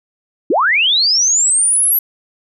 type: linear sweep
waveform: sine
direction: up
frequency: 250 to 11840 Hz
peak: -10 dBFS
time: 0.5-1.99 s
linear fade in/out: 5 ms
effects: none